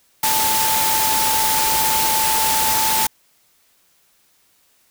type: tone in noise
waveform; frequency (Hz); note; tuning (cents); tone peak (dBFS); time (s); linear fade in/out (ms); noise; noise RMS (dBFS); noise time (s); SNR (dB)
sine; 880; A5; 0; -20; 0.23-3.07; 5; white; -19; 0.23-3.07; -4
effects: white hiss -59 dBFS RMS until 4.9 s